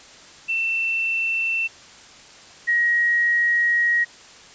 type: tone pair in turn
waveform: sine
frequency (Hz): 2683 / 1893.2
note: E7 / A#6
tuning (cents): +30 / +26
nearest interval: tritone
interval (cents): 604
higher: first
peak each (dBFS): -20 / -16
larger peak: second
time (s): 0.48-1.68 / 2.67-4.05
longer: second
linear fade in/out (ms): 20
effects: white hiss -45 dBFS RMS until 4.54 s + resampled to 16000 Hz